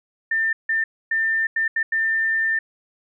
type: tone bursts at uneven times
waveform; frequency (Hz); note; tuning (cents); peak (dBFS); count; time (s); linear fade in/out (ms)
sine; 1795; A6; +34; -18; 6; 0.31-0.53 / 0.69-0.84 / 1.11-1.47 / 1.56-1.68 / 1.76-1.83 / 1.92-2.59; 5
effects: none